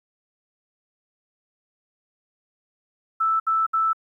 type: tone bursts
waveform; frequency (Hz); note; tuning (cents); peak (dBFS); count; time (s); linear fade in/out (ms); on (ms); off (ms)
sine; 1318.5; E6; 0; -18; 3; 3.2-3.932; 10; 200; 66
effects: 10-bit